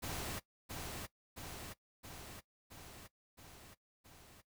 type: noise with echo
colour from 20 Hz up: pink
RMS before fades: -42 dBFS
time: 0.02-0.4 s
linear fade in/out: 20 ms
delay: 670 ms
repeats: 6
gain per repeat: -3 dB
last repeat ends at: 4.42 s
effects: noise-tail reverb RT60 0.1 s tail -18 dB re dry